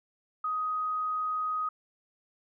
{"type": "tone", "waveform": "sine", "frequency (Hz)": 1253, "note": "D#6", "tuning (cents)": 12, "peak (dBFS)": -28, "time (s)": [0.44, 1.69], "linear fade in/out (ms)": 5, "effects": []}